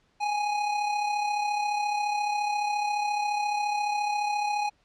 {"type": "tone with amplitude modulation", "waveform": "square", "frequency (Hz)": 830.6, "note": "G#5", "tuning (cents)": 0, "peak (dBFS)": -24, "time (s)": [0.2, 4.7], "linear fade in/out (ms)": 20, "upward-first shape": "sine", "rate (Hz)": 34.4, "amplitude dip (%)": 45, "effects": ["pink hiss -67 dBFS RMS until 4.84 s", "low-pass 5000 Hz 12 dB/octave"]}